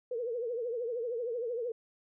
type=tone with vibrato; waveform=sine; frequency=474.3 Hz; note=A#4; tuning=30 cents sharp; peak=-32 dBFS; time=0.11-1.72 s; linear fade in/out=5 ms; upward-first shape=triangle; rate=13 Hz; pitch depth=130 cents each way; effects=none